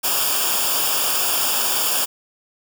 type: noise with comb filter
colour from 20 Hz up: white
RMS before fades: -20 dBFS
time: 0.03-2.06 s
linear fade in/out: 20 ms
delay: 0.49 ms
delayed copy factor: -0.8
effects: none